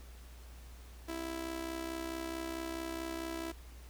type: tone with amplitude modulation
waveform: sawtooth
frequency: 330.3 Hz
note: E4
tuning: 4 cents sharp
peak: -31 dBFS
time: 1.08-3.52 s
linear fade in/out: 10 ms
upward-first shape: sine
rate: 64.6 Hz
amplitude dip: 70%
effects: added 60 Hz sine -49 dBFS peak until 3.89 s + pink hiss -59 dBFS RMS until 3.89 s